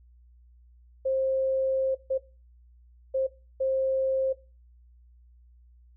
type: tone bursts at uneven times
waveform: sine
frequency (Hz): 530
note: C5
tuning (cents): +22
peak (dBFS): -23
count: 4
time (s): 1.05-1.95 / 2.1-2.18 / 3.14-3.27 / 3.6-4.33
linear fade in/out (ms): 10
effects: noise-tail reverb RT60 0.3 s tail -19 dB re dry + added 60 Hz sine -53 dBFS peak until 5.96 s